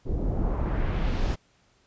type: noise with low-pass filter sweep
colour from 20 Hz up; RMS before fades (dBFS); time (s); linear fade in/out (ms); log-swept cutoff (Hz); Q
brown; -26; 0.05-1.36; 20; 360 to 6700; 1.1
effects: pink hiss -64 dBFS RMS until 1.86 s + resampled to 16000 Hz